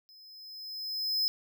square tone with level ramp, 5100 Hz, D#8, 42 cents sharp, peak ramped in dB -54 to -25 dBFS, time 0.09-1.28 s, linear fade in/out 0 ms, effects none

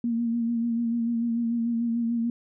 sine tone with vibrato, 233.1 Hz, A#3, in tune, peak -23 dBFS, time 0.04-2.3 s, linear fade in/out 2 ms, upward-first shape sine, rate 6.8 Hz, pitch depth 33 cents each way, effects none

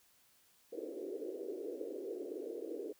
white band-pass noise, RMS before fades -43 dBFS, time 0.72-2.93 s, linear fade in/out 10 ms, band 320 to 480 Hz, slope 48 dB/octave, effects white hiss -69 dBFS RMS until 2.99 s

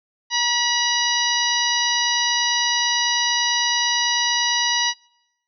harmonic tone with a mistuned harmonic, 969 Hz, B5, 33 cents flat, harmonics 1 / 2 / 3 / 4 / 5 / 6, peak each -25 / -25 / -25 / -25 / -25 / -25 dBFS, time 0.3-4.94 s, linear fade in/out 50 ms, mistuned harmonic 1, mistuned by -33 cents, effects noise-tail reverb RT60 0.8 s tail -23 dB re dry

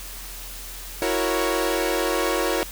sawtooth chord, F# dominant seventh, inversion third, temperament equal, 329.6 / 370 / 466.2 / 554.4 Hz, E4 / F#4 / A#4 / C#5, 0 / 0 / 0 / 0 cents, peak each -23 dBFS, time 1.02-2.63 s, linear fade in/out 0 ms, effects added 42 Hz sine -38 dBFS peak until 2.71 s + white hiss -38 dBFS RMS until 2.71 s

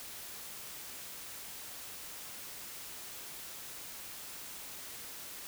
silence, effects white hiss -46 dBFS RMS until 5.47 s

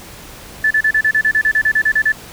sine tone bursts, 1745 Hz, A6, 15 cents flat, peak -10 dBFS, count 15, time 0.64-2.121 s, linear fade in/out 5 ms, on 67 ms, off 34 ms, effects pink hiss -36 dBFS RMS until 2.32 s

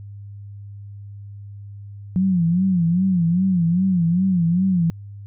sine tone with vibrato, 178.3 Hz, F3, 36 cents sharp, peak -15 dBFS, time 2.16-4.9 s, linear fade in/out 0 ms, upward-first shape sine, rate 2.5 Hz, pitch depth 130 cents each way, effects added 101 Hz sine -34 dBFS peak until 5.26 s

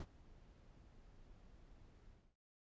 brown noise with ADSR envelope, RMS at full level -42 dBFS, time 0-2.36 s, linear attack 4 ms, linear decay 48 ms, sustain -20 dB, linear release 270 ms, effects resampled to 16000 Hz

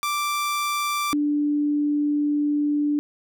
sawtooth / sine tone pair in turn, 1174.7 / 293.7 Hz, D6 / D4, 0 / 0 cents, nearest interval 2 octaves, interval 2400 cents, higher first, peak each -19 dBFS, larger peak neither, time 0.03-1.13 / 1.13-2.99 s, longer second, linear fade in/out 0 ms, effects none

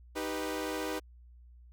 sawtooth chord, Eb augmented, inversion none, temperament equal, 311.1 / 392 / 493.9 Hz, Eb4 / G4 / B4, 0 / 0 / 0 cents, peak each -33 / -35 / -34 dBFS, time 0.15-1 s, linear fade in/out 20 ms, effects added 60 Hz sine -52 dBFS peak until 1.72 s

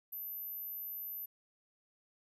sine tone, 12120 Hz, F#9, 40 cents sharp, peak -40 dBFS, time 0.12-1.26 s, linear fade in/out 10 ms, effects none

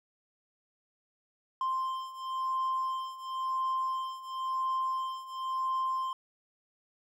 triangle beating tone pair, 1046.5 / 1047.46 Hz, C6 / C6, 0 / +2 cents, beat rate 0.96 Hz, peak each -33 / -30 dBFS, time 1.61-6.13 s, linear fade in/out 2 ms, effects tanh soft clip ceiling -22 dBFS

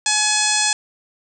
harmonic tone, 848 Hz, G#5, 36 cents sharp, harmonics 1 / 2 / 3 / 4 / 5 / 6 / 7 / 8 / 9 / 10, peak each -25 / -25 / -25 / -25 / -25 / -25 / -25 / -25 / -25 / -25 dBFS, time 0.06-0.73 s, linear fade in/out 2 ms, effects none

